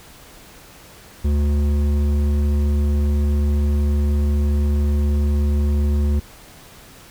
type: tone with hard clipping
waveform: sine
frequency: 72.7 Hz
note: D2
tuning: 17 cents flat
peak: -17 dBFS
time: 1.24-6.2 s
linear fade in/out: 10 ms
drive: 10 dB
effects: pink hiss -44 dBFS RMS until 7.1 s